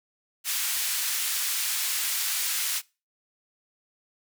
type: band-pass noise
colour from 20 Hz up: white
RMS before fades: -28 dBFS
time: 0.44-2.82 s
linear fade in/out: 50 ms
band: 1600 to 16000 Hz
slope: 12 dB/octave
effects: noise-tail reverb RT60 0.3 s tail -23 dB re dry